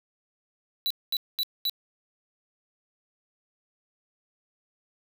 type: tone bursts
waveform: square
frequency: 3951 Hz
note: B7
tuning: in tune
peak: -25 dBFS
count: 4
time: 0.86-1.696 s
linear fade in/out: 0 ms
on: 44 ms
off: 220 ms
effects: none